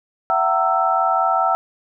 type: tone cluster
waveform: sine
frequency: 674 / 759 / 922 / 1323 Hz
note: E5 / F#5 / A#5 / E6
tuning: +38 / +44 / -19 / +6 cents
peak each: -22 / -19 / -24 / -19 dBFS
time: 0.3-1.55 s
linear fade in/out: 0 ms
effects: none